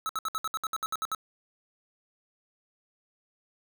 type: tone bursts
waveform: square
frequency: 1297 Hz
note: E6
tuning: 28 cents flat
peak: -29 dBFS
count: 12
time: 0.06-1.148 s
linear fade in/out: 0 ms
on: 32 ms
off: 64 ms
effects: none